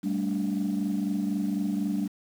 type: chord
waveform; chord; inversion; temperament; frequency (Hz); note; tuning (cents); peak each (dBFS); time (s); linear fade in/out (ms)
sine; G suspended second; none; equal with one note detuned; 196 / 220 / 290.1; G3 / A3 / D4; 0 / 0 / -21; -27 / -30 / -29; 0.03-2.08; 20
effects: tanh soft clip ceiling -20 dBFS + 8-bit